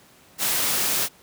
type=noise; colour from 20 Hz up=white; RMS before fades=-23 dBFS; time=0.38-1.09 s; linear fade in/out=50 ms; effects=pink hiss -53 dBFS RMS until 1.22 s + high-pass 100 Hz 12 dB/octave